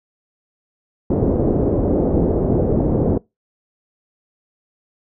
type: low-pass noise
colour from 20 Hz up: white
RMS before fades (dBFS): -17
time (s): 1.1-3.18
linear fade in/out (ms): 5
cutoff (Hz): 480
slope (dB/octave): 24
effects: noise-tail reverb RT60 0.2 s tail -23 dB re dry